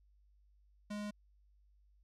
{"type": "tone", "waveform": "square", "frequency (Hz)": 207.7, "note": "G#3", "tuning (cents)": 0, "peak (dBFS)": -40, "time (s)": [0.9, 1.11], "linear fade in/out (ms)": 10, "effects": ["added 50 Hz sine -65 dBFS peak until 2.03 s", "low-pass 9000 Hz 12 dB/octave"]}